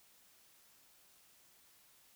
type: silence
effects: white hiss -66 dBFS RMS until 2.15 s